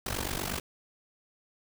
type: noise with amplitude modulation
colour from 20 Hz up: pink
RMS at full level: -30 dBFS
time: 0.06-0.6 s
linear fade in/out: 5 ms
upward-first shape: sine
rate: 48.4 Hz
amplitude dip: 85%
effects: none